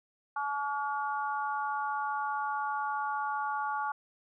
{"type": "harmonic tone", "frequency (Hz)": 284.8, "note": "C#4", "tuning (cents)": 47, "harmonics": [3, 4, 5], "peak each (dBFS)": [-33, -35, -37], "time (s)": [0.36, 3.92], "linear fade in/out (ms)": 5, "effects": []}